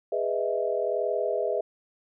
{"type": "chord", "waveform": "sine", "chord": "E major seventh", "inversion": "first", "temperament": "just", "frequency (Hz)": [412, 494.4, 618.1, 659.3], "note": ["G#4", "B4", "D#5", "E5"], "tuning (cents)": [-14, 2, -12, 0], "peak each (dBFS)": -30, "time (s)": [0.12, 1.61], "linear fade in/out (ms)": 5, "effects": []}